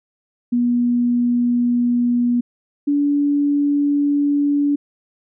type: tone pair in turn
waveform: sine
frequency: 241.8 / 287.6 Hz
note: B3 / D4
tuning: -36 / -36 cents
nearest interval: minor third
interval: 300 cents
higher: second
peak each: -14 dBFS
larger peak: neither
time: 0.52-2.41 / 2.87-4.76 s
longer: neither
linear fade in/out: 10 ms
effects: none